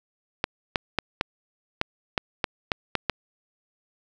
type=clicks; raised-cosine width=0.3 ms; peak=-6 dBFS; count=10; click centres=0.441 / 0.758 / 0.987 / 1.211 / 1.814 / 2.178 / 2.442 / 2.718 / 2.953 / 3.097 s; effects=none